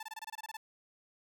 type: tone bursts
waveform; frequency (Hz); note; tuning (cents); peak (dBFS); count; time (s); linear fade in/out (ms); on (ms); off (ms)
sawtooth; 880; A5; 0; -37; 11; 0-0.57; 5; 30; 24
effects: none